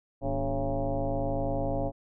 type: tone with frequency modulation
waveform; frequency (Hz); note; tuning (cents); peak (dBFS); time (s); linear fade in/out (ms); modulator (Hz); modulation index
sine; 287.8; D4; -35; -26; 0.21-1.92; 50; 131; 3.4
effects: none